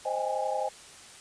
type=chord; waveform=sine; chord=Ab major seventh; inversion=first; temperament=equal with one note detuned; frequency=523.3 / 622.3 / 799.1 / 830.6 Hz; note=C5 / Eb5 / G5 / Ab5; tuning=0 / 0 / +33 / 0 cents; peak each=-33 dBFS; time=0.05-0.69 s; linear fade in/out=10 ms; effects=white hiss -49 dBFS RMS until 1.2 s + resampled to 22050 Hz